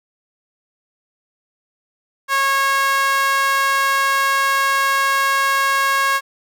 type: tone with high-pass filter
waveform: sawtooth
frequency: 547 Hz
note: C#5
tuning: 23 cents flat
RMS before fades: -17 dBFS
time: 2.28-6.21 s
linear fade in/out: 50 ms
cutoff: 1300 Hz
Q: 5.2
effects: none